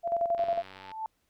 sine tone with tremolo, 682 Hz, F5, 41 cents flat, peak -23 dBFS, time 0.03-0.63 s, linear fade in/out 50 ms, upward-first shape square, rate 11 Hz, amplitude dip 60%
click train, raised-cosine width 0.3 ms, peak -30 dBFS, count 52, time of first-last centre 0.38-0.916 s, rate 95.2 Hz
sine tone with exponential growth, 880 Hz, A5, in tune, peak -29 dBFS, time 0.6-1.06 s, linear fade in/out 1 ms, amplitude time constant 100 ms
effects pink hiss -74 dBFS RMS until 1.29 s

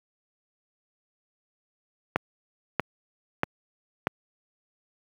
click train, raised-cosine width 0.5 ms, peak -7 dBFS, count 4, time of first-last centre 2.16-4.071 s, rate 1.57 Hz, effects high-pass 100 Hz 12 dB/octave + 8-bit

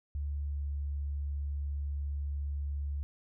sine tone with pitch glide, 72 to 71.42 Hz, D2 to D2, -34 to -48 cents, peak -32 dBFS, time 0.15-3.03 s, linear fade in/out 0 ms, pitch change -14 cents, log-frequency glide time 0.45-0.6 s, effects none

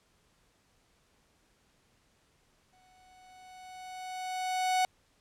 45% pulse tone with exponential growth, 741 Hz, F#5, 2 cents sharp, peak -24 dBFS, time 2.73-4.85 s, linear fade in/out 1 ms, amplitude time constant 460 ms, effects pink hiss -69 dBFS RMS until 5.2 s + low-pass 10000 Hz 12 dB/octave

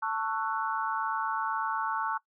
sine chord, F# minor seventh, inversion first, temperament just, 888 / 1110 / 1332 / 1480 Hz, A5 / C#6 / E6 / F#6, +16 / +2 / +18 / 0 cents, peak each -32 / -33 / -35 / -36 dBFS, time 0.02-2.18 s, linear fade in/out 10 ms, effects noise-tail reverb RT60 0.1 s tail -20 dB re dry

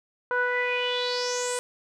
sawtooth tone with low-pass filter sweep, 493.2 Hz, B4, 2 cents flat, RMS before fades -27 dBFS, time 0.31-1.59 s, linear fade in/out 0 ms, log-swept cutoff 1300 to 9000 Hz, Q 6.2, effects none

